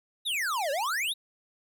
square exponential two-way sweep, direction down then up, 3951 to 530 to 3951 Hz, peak -28 dBFS, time 0.25-1.14 s, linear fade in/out 20 ms, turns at 0.71 s, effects none

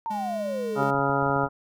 sine exponential sweep, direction down, 926 to 390 Hz, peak -27 dBFS, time 0.06-0.83 s, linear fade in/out 0 ms
square tone, 207.7 Hz, G#3, in tune, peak -34 dBFS, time 0.1-0.91 s, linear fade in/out 10 ms
harmonic tone, 139 Hz, C#3, 5 cents sharp, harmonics 1 / 2 / 3 / 4 / 5 / 6 / 7 / 9 / 10, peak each -30 / -30 / -30 / -30 / -30 / -30 / -30 / -30 / -30 dBFS, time 0.75-1.49 s, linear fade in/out 50 ms
clicks, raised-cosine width 5 ms, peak -32 dBFS, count 9, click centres 0.949 / 0.992 / 1.096 / 1.227 / 1.264 / 1.3 / 1.363 / 1.436 / 1.467 s
effects none

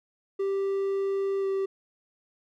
triangle tone with pitch glide, 392 to 388.2 Hz, G4 to G4, 0 to -17 cents, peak -23 dBFS, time 0.39-1.66 s, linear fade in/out 10 ms, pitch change -17 cents, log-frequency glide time 1.4-1.46 s, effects none

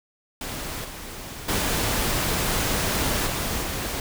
pink noise with level steps, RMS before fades -32 / -37 / -24 / -27 / -29 dBFS, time 0.41-4 s, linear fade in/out 2 ms, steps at 0.84 / 1.48 / 3.26 / 3.61 s, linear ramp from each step 10 ms, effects none

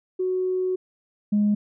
sine tone pair in turn, 370 / 207.7 Hz, F#4 / G#3, 0 / 0 cents, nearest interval minor seventh, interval 1000 cents, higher first, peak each -21 / -16 dBFS, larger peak second, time 0.19-0.76 / 1.32-1.55 s, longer first, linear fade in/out 10 ms, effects tanh soft clip ceiling -14 dBFS

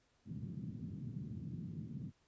pink band-pass noise, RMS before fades -45 dBFS, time 0.25-2.12 s, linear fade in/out 50 ms, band 120 to 210 Hz, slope 24 dB/octave, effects pink hiss -75 dBFS RMS until 2.27 s + resampled to 16000 Hz

